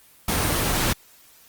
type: noise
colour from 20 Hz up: pink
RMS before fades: -22 dBFS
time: 0.28-0.93 s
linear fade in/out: 5 ms
effects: white hiss -53 dBFS RMS until 1.48 s + Opus 24 kbps